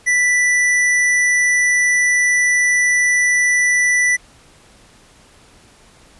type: tone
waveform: square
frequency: 1975.5 Hz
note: B6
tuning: in tune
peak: -13 dBFS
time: 0.06-4.17 s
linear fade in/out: 20 ms
effects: pink hiss -48 dBFS RMS until 6.19 s + resampled to 24000 Hz